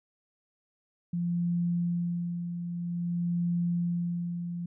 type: tone with tremolo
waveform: sine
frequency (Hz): 173.1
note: F3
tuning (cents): -15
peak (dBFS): -25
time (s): 1.13-4.66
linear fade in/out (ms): 5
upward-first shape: sine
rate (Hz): 0.51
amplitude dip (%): 55
effects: none